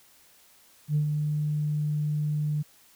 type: tone with ADSR envelope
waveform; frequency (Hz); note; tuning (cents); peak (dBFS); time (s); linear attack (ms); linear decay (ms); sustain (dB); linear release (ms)
sine; 149.9; D3; +36; -19; 0.88-2.63; 75; 97; -5; 18
effects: tanh soft clip ceiling -17 dBFS + white hiss -58 dBFS RMS until 2.95 s